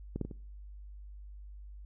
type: clicks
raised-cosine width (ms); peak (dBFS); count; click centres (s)
3; -22 / -20 / -26 / -30; 4; 0.16 / 0.213 / 0.25 / 0.312
effects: noise-tail reverb RT60 0.6 s tail -25 dB re dry + added 50 Hz sine -45 dBFS peak until 1.85 s